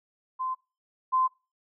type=tone pair in turn; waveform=sine; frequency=1034 / 1034 Hz; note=C6 / C6; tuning=-21 / -21 cents; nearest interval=unison; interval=0 cents; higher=neither; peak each=-28 / -21 dBFS; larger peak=second; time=0.39-0.55 / 1.12-1.28 s; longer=neither; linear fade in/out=20 ms; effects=noise-tail reverb RT60 0.3 s tail -22 dB re dry